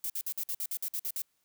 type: noise bursts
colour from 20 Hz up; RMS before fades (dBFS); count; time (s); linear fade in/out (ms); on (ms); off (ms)
violet; -34; 11; 0.04-1.219; 2; 59; 53
effects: white hiss -75 dBFS RMS until 1.44 s